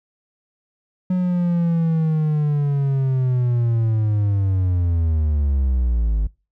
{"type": "linear sweep", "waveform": "triangle", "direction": "down", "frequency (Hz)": [183.8, 50.2], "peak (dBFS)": -14, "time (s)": [1.1, 6.27], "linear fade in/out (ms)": 5, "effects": ["noise-tail reverb RT60 0.3 s tail -24 dB re dry"]}